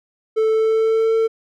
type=tone with pitch glide; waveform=triangle; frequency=440 to 448.7 Hz; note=A4 to A4; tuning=0 to +34 cents; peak=-12 dBFS; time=0.36-1.28 s; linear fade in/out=20 ms; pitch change=+34 cents; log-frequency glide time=0.5-1.14 s; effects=none